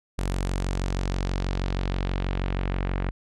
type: tone with low-pass filter sweep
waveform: sawtooth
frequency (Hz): 46.25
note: F#1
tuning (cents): 0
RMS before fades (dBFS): -27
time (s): 0.18-3.11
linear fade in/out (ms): 10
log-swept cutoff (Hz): 10000 to 2100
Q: 1.3
effects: none